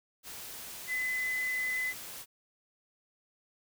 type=tone in noise; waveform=sine; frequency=2018 Hz; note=B6; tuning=37 cents sharp; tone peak=-30 dBFS; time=0.87-1.94 s; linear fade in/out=50 ms; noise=white; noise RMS=-44 dBFS; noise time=0.23-2.26 s; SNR=+11 dB; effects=none